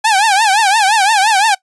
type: tone with vibrato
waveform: sawtooth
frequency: 830 Hz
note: G#5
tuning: 1 cent flat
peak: -5 dBFS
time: 0.04-1.55 s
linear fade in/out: 10 ms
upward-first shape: triangle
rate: 5.8 Hz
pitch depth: 190 cents each way
effects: noise-tail reverb RT60 0.1 s tail -21 dB re dry + resampled to 24000 Hz